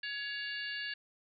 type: harmonic tone with a mistuned harmonic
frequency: 561 Hz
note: C#5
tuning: 21 cents sharp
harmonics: 3 / 4 / 5 / 6 / 7 / 8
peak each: -39 / -50 / -42 / -51 / -51 / -45 dBFS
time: 0.03-0.94 s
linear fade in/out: 5 ms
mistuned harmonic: 6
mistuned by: +63 cents
effects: none